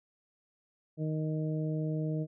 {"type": "harmonic tone", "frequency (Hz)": 155.56, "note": "D#3", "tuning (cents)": 0, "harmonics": [1, 2, 3, 4], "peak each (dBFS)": [-31, -37, -41, -43], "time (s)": [0.97, 2.27], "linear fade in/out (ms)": 50, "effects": []}